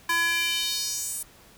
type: tone with high-pass filter sweep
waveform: square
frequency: 337.1 Hz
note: E4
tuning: 39 cents sharp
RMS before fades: -27 dBFS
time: 0.09-1.23 s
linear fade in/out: 5 ms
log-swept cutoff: 1300 to 10000 Hz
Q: 2.6
effects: pink hiss -53 dBFS RMS until 1.57 s